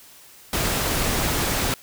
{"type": "noise", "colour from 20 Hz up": "pink", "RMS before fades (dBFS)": -23, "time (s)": [0.53, 1.74], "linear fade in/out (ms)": 2, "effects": ["white hiss -48 dBFS RMS until 1.82 s"]}